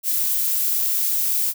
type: noise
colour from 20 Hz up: violet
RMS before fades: -21 dBFS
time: 0.03-1.54 s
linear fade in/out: 50 ms
effects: none